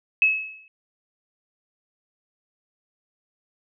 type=tone with exponential decay; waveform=sine; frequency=2582 Hz; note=E7; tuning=37 cents flat; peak=-12 dBFS; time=0.22-0.68 s; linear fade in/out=1 ms; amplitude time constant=100 ms; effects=none